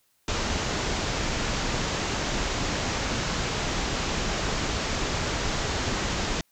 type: low-pass noise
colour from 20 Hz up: pink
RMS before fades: -28 dBFS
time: 0.28-6.41 s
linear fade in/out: 2 ms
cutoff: 7400 Hz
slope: 96 dB/octave
effects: white hiss -68 dBFS RMS until 6.51 s